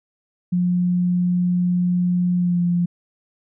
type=tone with pitch glide; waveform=sine; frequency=178.2 to 174.53 Hz; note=F3 to F3; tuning=+35 to -1 cents; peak=-16 dBFS; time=0.52-2.86 s; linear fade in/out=10 ms; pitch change=-36 cents; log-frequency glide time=2.36-2.61 s; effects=none